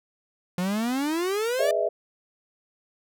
45% pulse exponential sweep, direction up, 174.61 to 601 Hz, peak -24 dBFS, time 0.58-1.71 s, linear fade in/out 2 ms
sine chord, E major seventh, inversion first, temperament equal with one note detuned, 415.3 / 493.9 / 609.4 / 659.3 Hz, G#4 / B4 / D#5 / E5, 0 / 0 / -36 / 0 cents, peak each -29 / -30 / -27 / -25 dBFS, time 1.59-1.89 s, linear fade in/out 10 ms
effects none

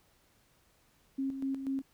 sine tone with tremolo, 270 Hz, C#4, 45 cents flat, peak -30 dBFS, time 1.18-1.82 s, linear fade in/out 10 ms, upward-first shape square, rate 4.1 Hz, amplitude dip 55%, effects pink hiss -68 dBFS RMS until 1.93 s

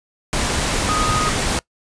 sine tone in noise, 1246 Hz, D#6, 2 cents sharp, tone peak -20 dBFS, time 0.89-1.29 s, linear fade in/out 0 ms, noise pink, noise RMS -20 dBFS, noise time 0.33-1.59 s, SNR -3 dB, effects noise-tail reverb RT60 0.1 s tail -22 dB re dry + resampled to 22050 Hz

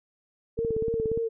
sine tone with vibrato, 450.9 Hz, A4, 42 cents sharp, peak -25 dBFS, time 0.57-1.29 s, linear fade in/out 20 ms, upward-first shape sine, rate 3.6 Hz, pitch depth 35 cents each way
click train, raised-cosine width 3 ms, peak -20 dBFS, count 11, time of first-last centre 0.59-1.175 s, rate 17.1 Hz
effects none

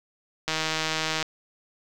click train, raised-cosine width 0.2 ms, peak -9 dBFS, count 119, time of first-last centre 0.48-1.227 s, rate 158 Hz, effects 7-bit

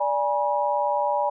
sine tone cluster, 585 / 826 / 965 Hz, D5 / G#5 / B5, -7 / -10 / -40 cents, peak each -25 dBFS, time 0-1.3 s, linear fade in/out 10 ms, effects none

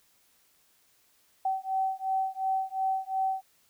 sine beating tone pair, 764 / 766.8 Hz, G5 / G5, -45 / -38 cents, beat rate 2.8 Hz, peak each -30 dBFS, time 1.45-3.42 s, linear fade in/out 5 ms, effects white hiss -66 dBFS RMS until 3.69 s

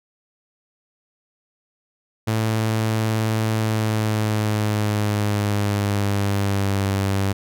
sawtooth tone with pitch glide, 110.2 to 98.18 Hz, A2 to G2, +3 to +3 cents, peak -15 dBFS, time 2.27-7.33 s, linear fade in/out 10 ms, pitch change -200 cents, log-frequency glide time 3.52-6.91 s, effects none

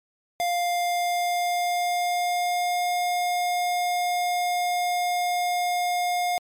square tone with pitch glide, 701 to 711.6 Hz, F5 to F5, +6 to +32 cents, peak -23 dBFS, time 0.4-6.38 s, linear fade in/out 0 ms, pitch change +26 cents, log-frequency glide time 0.52-2.9 s, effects MP3 96 kbps

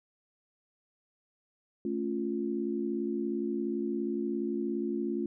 sine chord, A augmented, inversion none, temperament equal, 220 / 277.2 / 349.2 Hz, A3 / C#4 / E#4, 0 / 0 / 0 cents, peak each -34 / -35 / -33 dBFS, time 1.85-5.26 s, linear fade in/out 2 ms, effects none

